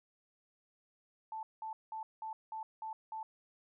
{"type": "tone bursts", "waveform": "sine", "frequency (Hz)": 880, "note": "A5", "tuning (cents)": 0, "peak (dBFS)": -39, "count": 7, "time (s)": [1.32, 3.23], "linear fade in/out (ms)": 2, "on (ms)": 110, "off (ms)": 190, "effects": []}